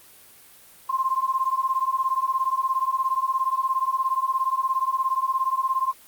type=beating tone pair; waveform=sine; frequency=1046.5 / 1063.5 Hz; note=C6 / C6; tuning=0 / +28 cents; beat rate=17 Hz; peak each=-24 dBFS; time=0.89-5.93 s; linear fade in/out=10 ms; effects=white hiss -50 dBFS RMS until 6.07 s + Opus 32 kbps